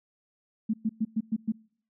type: tone bursts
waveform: sine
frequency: 220 Hz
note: A3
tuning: in tune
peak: -23 dBFS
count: 6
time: 0.69-1.522 s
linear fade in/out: 10 ms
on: 47 ms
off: 110 ms
effects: noise-tail reverb RT60 0.6 s tail -26 dB re dry